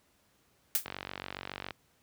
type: noise with exponential decay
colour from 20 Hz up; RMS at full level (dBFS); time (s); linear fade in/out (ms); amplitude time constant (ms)
blue; -24; 0.75-0.87; 1; 26
type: click train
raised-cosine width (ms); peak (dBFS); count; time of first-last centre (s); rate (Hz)
0.3; -21; 41; 0.86-1.707; 47.2
effects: pink hiss -69 dBFS RMS until 2.02 s + high-pass 60 Hz 12 dB/octave